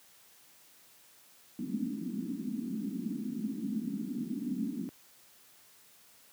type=band-pass noise; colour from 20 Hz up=pink; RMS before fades=-36 dBFS; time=1.59-4.89 s; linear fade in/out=0 ms; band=200 to 280 Hz; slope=48 dB/octave; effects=white hiss -60 dBFS RMS until 6.32 s + high-pass 80 Hz 12 dB/octave